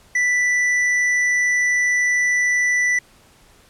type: tone with hard clipping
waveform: sine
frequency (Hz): 1975.5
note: B6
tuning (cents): 0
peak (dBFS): -17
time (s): 0.15-2.99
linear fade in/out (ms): 5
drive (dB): 6
effects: pink hiss -52 dBFS RMS until 3.69 s + low-pass 12000 Hz 12 dB/octave